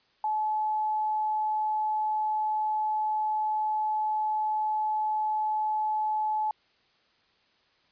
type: tone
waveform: sine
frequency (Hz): 859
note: A5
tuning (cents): -42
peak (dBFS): -25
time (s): 0.24-6.51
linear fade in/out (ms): 2
effects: white hiss -66 dBFS RMS until 7.91 s + resampled to 11025 Hz